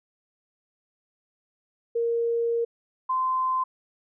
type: tone pair in turn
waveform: sine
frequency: 466.2 / 1034.6 Hz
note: A#4 / C6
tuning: 0 / -20 cents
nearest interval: octave + major second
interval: 1380 cents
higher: second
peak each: -22 dBFS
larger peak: neither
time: 1.95-2.65 / 3.09-3.64 s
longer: first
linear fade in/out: 10 ms
effects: none